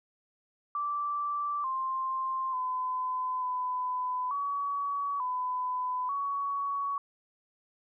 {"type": "tone with pitch steps", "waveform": "sine", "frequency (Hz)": [1167, 1051, 1015, 1004, 1132, 1004, 1122], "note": ["D6", "C6", "B5", "B5", "C#6", "B5", "C#6"], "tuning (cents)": [-11, 7, 47, 28, 36, 28, 21], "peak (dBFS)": -29, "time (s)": [0.75, 6.98], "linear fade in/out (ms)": 2, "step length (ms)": 890, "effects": []}